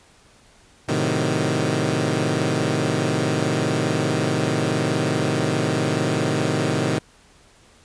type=chord; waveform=15% pulse; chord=A diminished seventh; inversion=none; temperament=equal; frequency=110 / 130.81 / 155.56 / 185 Hz; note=A2 / C3 / Eb3 / Gb3; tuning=0 / 0 / 0 / 0 cents; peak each=-20 / -18 / -17 / -23 dBFS; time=0.88-6.99 s; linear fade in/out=10 ms; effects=pink hiss -53 dBFS RMS until 7.84 s + resampled to 22050 Hz